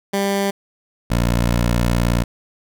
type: tone pair in turn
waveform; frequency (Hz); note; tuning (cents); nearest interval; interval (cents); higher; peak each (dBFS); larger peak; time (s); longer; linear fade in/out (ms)
15% pulse; 198.3 / 58.95; G3 / A#1; +20 / +20; octave + major sixth; 2100; first; -11 / -9; second; 0.13-0.51 / 1.1-2.24; second; 10
effects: none